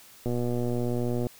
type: click train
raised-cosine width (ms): 2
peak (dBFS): -17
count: 123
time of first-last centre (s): 0.26-1.268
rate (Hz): 121
effects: white hiss -52 dBFS RMS until 1.39 s